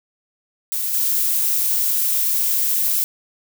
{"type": "noise with level steps", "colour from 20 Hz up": "violet", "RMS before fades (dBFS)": [-23, -19], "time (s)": [0.72, 3.04], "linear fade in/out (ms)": 0, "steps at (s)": 0.93, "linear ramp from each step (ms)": 10, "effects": []}